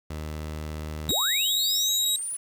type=tone; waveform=sawtooth; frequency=77 Hz; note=D#2; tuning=17 cents flat; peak=-28 dBFS; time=0.1-1.12 s; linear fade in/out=5 ms
type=linear sweep; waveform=sine; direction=up; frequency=58.6 to 10120 Hz; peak=-29 dBFS; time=1.08-2.37 s; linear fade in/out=10 ms
type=tone with pitch glide; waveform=sawtooth; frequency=3800 to 3824 Hz; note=A#7 to A#7; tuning=+33 to +43 cents; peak=-20 dBFS; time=1.09-2.16 s; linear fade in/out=2 ms; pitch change=+10 cents; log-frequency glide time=1.81-1.91 s
effects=8-bit